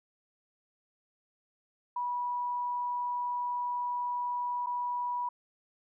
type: tone with dropouts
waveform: sine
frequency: 976 Hz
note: B5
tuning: 21 cents flat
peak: -30 dBFS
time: 1.96-5.29 s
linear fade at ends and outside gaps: 5 ms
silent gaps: 4.662-4.668 s
effects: none